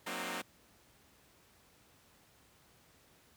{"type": "chord", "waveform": "5% pulse", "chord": "C half-diminished seventh", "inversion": "second", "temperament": "equal with one note detuned", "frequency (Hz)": [185, 233.1, 261.6, 304], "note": ["Gb3", "Bb3", "C4", "Eb4"], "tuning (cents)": [0, 0, 0, -40], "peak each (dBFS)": -32, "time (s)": [0.06, 0.42], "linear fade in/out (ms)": 10, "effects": ["pink hiss -65 dBFS RMS until 3.36 s", "high-pass 60 Hz 12 dB/octave"]}